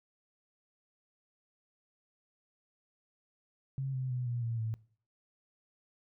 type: tone with pitch steps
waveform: sine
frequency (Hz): 134.8 / 129.76 / 124.9 / 120.23 / 115.73 / 111.41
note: C#3 / C3 / B2 / B2 / A#2 / A2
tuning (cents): -48 / -14 / +20 / -46 / -12 / +22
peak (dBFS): -32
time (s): 3.78-4.74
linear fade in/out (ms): 0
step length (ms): 160
effects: noise-tail reverb RT60 0.5 s tail -22 dB re dry